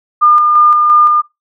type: tone with tremolo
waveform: sine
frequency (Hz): 1208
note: D6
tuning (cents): +48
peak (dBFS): -4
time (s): 0.21-1.22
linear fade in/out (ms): 20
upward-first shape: square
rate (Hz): 2.9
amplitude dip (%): 30
effects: noise-tail reverb RT60 0.2 s tail -21 dB re dry

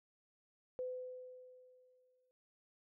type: tone with exponential decay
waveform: sine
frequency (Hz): 506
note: B4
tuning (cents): +42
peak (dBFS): -37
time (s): 0.79-2.31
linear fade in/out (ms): 0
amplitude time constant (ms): 330
effects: none

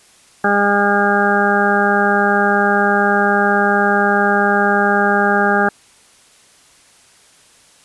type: harmonic tone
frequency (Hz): 202.7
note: G#3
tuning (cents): -42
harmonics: 1 / 2 / 3 / 4 / 6 / 7 / 8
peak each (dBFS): -19 / -19 / -22 / -17 / -22 / -20 / -18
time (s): 0.44-5.69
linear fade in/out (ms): 5
effects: white hiss -49 dBFS RMS until 7.84 s + resampled to 24000 Hz

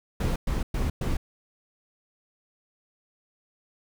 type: noise bursts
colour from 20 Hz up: brown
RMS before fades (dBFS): -26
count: 4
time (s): 0.2-1.17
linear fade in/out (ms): 5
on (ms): 160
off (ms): 110
effects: none

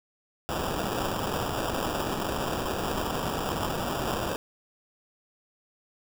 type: noise with sample-and-hold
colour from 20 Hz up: white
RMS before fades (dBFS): -30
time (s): 0.49-4.36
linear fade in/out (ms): 0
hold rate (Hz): 2100
effects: none

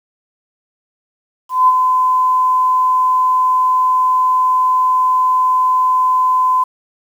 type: tone with ADSR envelope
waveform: sine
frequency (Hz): 1019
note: C6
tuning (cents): -46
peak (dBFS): -5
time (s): 1.49-6.64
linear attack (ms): 190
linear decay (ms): 33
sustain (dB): -5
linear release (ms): 9
effects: 7-bit

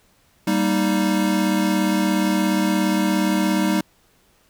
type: chord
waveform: square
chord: Eb major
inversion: first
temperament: equal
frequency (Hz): 196 / 233.1 / 311.1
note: G3 / Bb3 / Eb4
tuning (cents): 0 / 0 / 0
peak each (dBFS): -21 / -26 / -22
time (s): 0.47-3.81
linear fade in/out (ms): 5
effects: pink hiss -59 dBFS RMS until 4.49 s

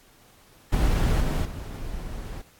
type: noise with level steps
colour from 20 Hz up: brown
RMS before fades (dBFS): -21 / -24 / -34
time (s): 0.72-2.42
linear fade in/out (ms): 10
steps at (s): 1.2 / 1.45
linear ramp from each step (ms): 5
effects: pink hiss -56 dBFS RMS until 2.59 s + AAC 64 kbps

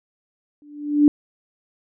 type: tone with exponential growth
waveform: sine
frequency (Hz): 293.7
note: D4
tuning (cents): 0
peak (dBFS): -7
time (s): 0.62-1.08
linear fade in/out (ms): 1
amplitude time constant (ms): 100
effects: none

